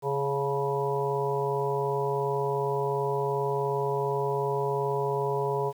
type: harmonic tone with a mistuned harmonic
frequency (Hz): 139.2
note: C#3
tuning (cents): +8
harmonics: 1 / 3 / 4 / 5 / 6 / 7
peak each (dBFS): -33 / -28 / -36 / -36 / -36 / -32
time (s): 0.02-5.73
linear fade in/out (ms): 50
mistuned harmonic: 6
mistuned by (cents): +74
effects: 9-bit